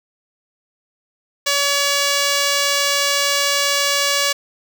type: tone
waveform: 5% pulse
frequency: 567 Hz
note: C#5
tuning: 39 cents sharp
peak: -4 dBFS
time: 1.46-4.33 s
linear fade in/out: 10 ms
effects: none